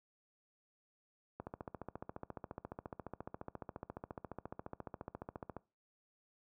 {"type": "click train", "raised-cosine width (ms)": 1, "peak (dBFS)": -29, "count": 61, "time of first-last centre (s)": [1.4, 5.567], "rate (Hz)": 14.4, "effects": ["noise-tail reverb RT60 0.3 s tail -22 dB re dry", "high-pass 60 Hz 12 dB/octave"]}